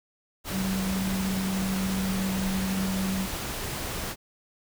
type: tone in noise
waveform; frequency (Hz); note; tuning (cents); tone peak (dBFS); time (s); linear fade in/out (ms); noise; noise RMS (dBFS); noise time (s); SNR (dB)
sine; 190.5; G3; -49; -26; 0.51-3.28; 50; pink; -33; 0.44-4.16; +4
effects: none